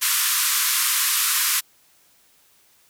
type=band-pass noise; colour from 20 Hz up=white; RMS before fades=-21 dBFS; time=0.01-1.61 s; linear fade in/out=20 ms; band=1000 to 15000 Hz; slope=96 dB/octave; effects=white hiss -58 dBFS RMS until 2.89 s